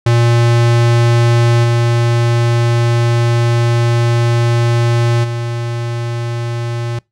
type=tone with level steps; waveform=square; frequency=118.1 Hz; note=A#2; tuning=23 cents sharp; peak=-9 / -11 / -18 dBFS; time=0.06-6.99 s; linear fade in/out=5 ms; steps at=1.63 / 5.23 s; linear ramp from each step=20 ms; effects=noise-tail reverb RT60 0.2 s tail -24 dB re dry + low-pass 7000 Hz 12 dB/octave